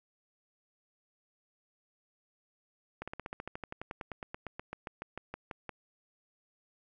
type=slowing click train; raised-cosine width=0.5 ms; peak=-24 dBFS; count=26; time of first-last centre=3.02-5.693 s; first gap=56 ms; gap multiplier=1.05; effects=none